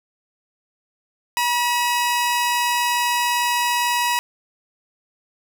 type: tone pair together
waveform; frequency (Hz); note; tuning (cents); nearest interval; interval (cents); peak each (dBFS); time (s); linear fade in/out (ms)
sawtooth; 964.6 / 2553; B5 / D#7; -41 / +44; octave + perfect fourth; 1685; -15 / -23; 1.37-4.19; 0
effects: none